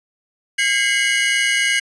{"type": "tone cluster", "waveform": "45% pulse", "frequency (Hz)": [1624, 2055, 2178, 2920], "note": ["G#6", "C7", "C#7", "F#7"], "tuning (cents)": [-39, -32, -31, -24], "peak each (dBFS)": -21, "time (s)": [0.58, 1.8], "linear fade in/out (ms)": 10, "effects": ["resampled to 22050 Hz"]}